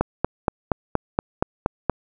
click train, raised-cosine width 1 ms, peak -4 dBFS, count 9, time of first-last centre 0.01-1.897 s, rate 4.24 Hz, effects none

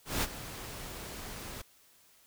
pink noise with ADSR envelope, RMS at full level -29 dBFS, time 0.05-1.62 s, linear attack 180 ms, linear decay 33 ms, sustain -14 dB, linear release 8 ms, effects white hiss -63 dBFS RMS until 2.26 s

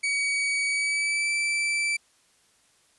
40% pulse tone with pitch glide, 2263 to 2328 Hz, C#7 to D7, +35 to -16 cents, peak -23 dBFS, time 0.03-1.97 s, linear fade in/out 10 ms, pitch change +49 cents, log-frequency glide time 0.67-1.31 s, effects white hiss -63 dBFS RMS until 2.98 s + resampled to 24000 Hz

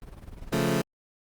brown noise with tremolo, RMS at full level -39 dBFS, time 0.02-0.63 s, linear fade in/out 0 ms, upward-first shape sine, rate 20 Hz, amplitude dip 75%
20% pulse chord, Db augmented, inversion none, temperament equal, 138.59 / 174.61 / 220 Hz, Db3 / F3 / A3, 0 / 0 / 0 cents, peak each -23 dBFS, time 0.52-0.82 s, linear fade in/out 10 ms
effects Opus 32 kbps

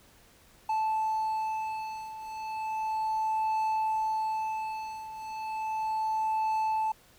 triangle beating tone pair, 875 / 875.34 Hz, A5 / A5, -10 / -9 cents, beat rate 0.34 Hz, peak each -32 / -28 dBFS, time 0.69-6.92 s, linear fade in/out 5 ms, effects pink hiss -59 dBFS RMS until 7.18 s

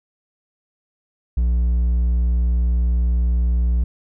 sine tone with hard clipping, 60 Hz, B1, 49 cents flat, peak -16 dBFS, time 1.37-3.84 s, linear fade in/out 5 ms, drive 3 dB, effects none

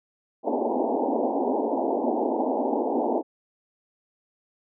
pink band-pass noise, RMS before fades -25 dBFS, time 0.43-3.23 s, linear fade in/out 50 ms, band 230 to 920 Hz, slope 96 dB/octave, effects none

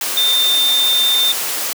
sine tone in noise, 3605 Hz, A7, 41 cents sharp, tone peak -12 dBFS, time 0.17-1.32 s, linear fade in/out 2 ms, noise white, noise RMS -21 dBFS, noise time 0.01-1.73 s, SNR +6 dB, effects high-pass 300 Hz 12 dB/octave

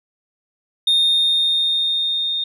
sine tone with level ramp, 3667 Hz, A#7, 29 cents flat, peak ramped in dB -10 to -19 dBFS, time 0.87-2.44 s, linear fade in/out 5 ms, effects tanh soft clip ceiling -11 dBFS

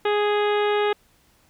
harmonic tone, 415.3 Hz, G#4, in tune, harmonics 1 / 2 / 3 / 4 / 5 / 6 / 7 / 8 / 9, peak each -20 / -26 / -30 / -32 / -34 / -36 / -37 / -38 / -39 dBFS, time 0.05-0.93 s, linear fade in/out 5 ms, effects pink hiss -60 dBFS RMS until 1.49 s

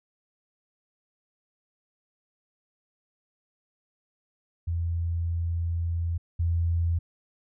sine tone pair in turn, 84.5 / 84.5 Hz, E2 / E2, +43 / +43 cents, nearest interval unison, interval 0 cents, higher neither, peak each -25 / -22 dBFS, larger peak second, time 4.67-6.18 / 6.39-6.99 s, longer first, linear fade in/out 10 ms, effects none

